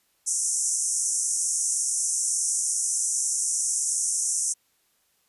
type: band-pass noise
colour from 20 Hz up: white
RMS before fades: -26 dBFS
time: 0.26-4.54 s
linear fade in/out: 20 ms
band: 5700 to 10000 Hz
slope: 96 dB/octave
effects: white hiss -68 dBFS RMS until 5.28 s + resampled to 32000 Hz